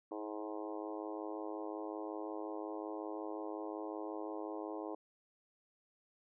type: harmonic tone with a mistuned harmonic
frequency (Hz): 105.5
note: G#2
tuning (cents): +28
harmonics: 3 / 4 / 5 / 6 / 7 / 8 / 9 / 10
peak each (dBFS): -44 / -46 / -48 / -50 / -51 / -52 / -53 / -54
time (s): 0.11-4.95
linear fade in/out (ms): 5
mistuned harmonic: 3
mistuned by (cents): +24
effects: none